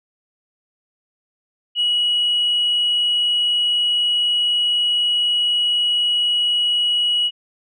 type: tone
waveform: sine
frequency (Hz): 2916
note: F#7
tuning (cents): -26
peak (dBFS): -14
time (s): 1.75-7.31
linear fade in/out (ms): 50
effects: tanh soft clip ceiling -12 dBFS